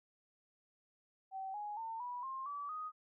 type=tone with pitch steps; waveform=sine; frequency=768 / 832.7 / 902.8 / 978.9 / 1061.3 / 1150.7 / 1247.6 Hz; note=G5 / G#5 / A5 / B5 / C6 / D6 / D#6; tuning=-36 / +4 / +44 / -16 / +24 / -36 / +4 cents; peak=-40 dBFS; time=1.31-2.92 s; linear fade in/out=50 ms; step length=230 ms; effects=none